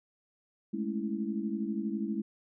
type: chord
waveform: sine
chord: A major seventh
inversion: third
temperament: equal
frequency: 207.7 / 220 / 277.2 / 329.6 Hz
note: G#3 / A3 / C#4 / E4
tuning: 0 / 0 / 0 / 0 cents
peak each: -34 / -36 / -40 / -37 dBFS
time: 0.73-2.22 s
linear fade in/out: 10 ms
effects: none